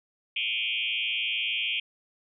sine tone with frequency modulation, 2801 Hz, F7, 4 cents sharp, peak -26 dBFS, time 0.36-1.8 s, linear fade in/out 5 ms, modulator 113 Hz, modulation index 4.4, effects none

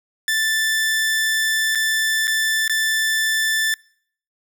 sawtooth tone with dropouts, 1763 Hz, A6, 3 cents sharp, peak -14 dBFS, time 0.28-3.74 s, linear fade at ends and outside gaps 1 ms, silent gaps 1.75-1.755 / 2.272-2.278 / 2.679-2.696 s, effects noise-tail reverb RT60 0.6 s tail -25 dB re dry

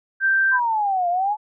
sine tone, 1568 Hz, G6, in tune, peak -15 dBFS, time 0.2-0.6 s, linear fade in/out 50 ms
sine exponential two-way sweep, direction down then up, 1038 to 688 to 866 Hz, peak -18 dBFS, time 0.51-1.37 s, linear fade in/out 50 ms, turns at 1.09 s
effects none

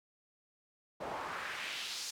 pink noise with band-pass filter sweep, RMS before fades -41 dBFS, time 1-2.11 s, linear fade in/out 10 ms, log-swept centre 630 to 6000 Hz, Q 1.7, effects none

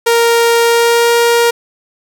sawtooth tone with pitch glide, 466.2 to 470.3 Hz, A#4 to A#4, 0 to +15 cents, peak -4 dBFS, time 0.06-1.51 s, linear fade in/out 10 ms, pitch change +15 cents, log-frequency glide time 0.62-1.12 s, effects none

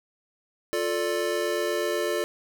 square chord, D minor, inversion first, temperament just, 352.4 / 440.5 / 587.3 Hz, F4 / A4 / D5, +16 / +2 / 0 cents, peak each -30 dBFS, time 0.73-2.24 s, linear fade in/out 0 ms, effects none

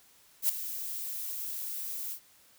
violet noise with ADSR envelope, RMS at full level -24 dBFS, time 0.42-2.2 s, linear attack 72 ms, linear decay 4 ms, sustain -13 dB, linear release 85 ms, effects white hiss -61 dBFS RMS until 2.58 s

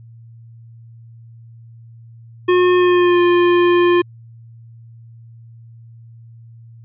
square tone with pitch glide, 360 to 351 Hz, F#4 to F4, -47 to +9 cents, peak -11 dBFS, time 2.48-4.02 s, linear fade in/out 10 ms, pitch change -44 cents, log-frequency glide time 2.77-3.21 s, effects added 115 Hz sine -38 dBFS peak until 6.84 s + resampled to 8000 Hz

